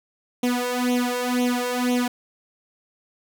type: tone with flanger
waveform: sawtooth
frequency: 246.9 Hz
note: B3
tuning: in tune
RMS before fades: -23 dBFS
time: 0.43-2.08 s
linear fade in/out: 5 ms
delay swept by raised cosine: 0.31 to 1.91 ms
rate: 2 Hz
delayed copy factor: +0.9
effects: none